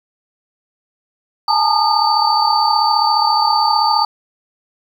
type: tone cluster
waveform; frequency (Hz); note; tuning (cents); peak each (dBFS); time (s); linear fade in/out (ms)
sine; 836 / 875 / 910 / 1220 / 4565; G#5 / A5 / A#5 / D#6 / D8; +11 / -10 / -42 / -34 / -50; -18; 1.48-4.05; 5
effects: 7-bit